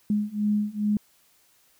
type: beating tone pair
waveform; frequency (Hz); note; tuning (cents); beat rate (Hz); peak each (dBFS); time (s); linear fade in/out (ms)
sine; 207.7 / 210.1; G#3 / G#3; 0 / +20; 2.4; -26 / -25; 0.1-0.97; 2
effects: white hiss -62 dBFS RMS until 1.79 s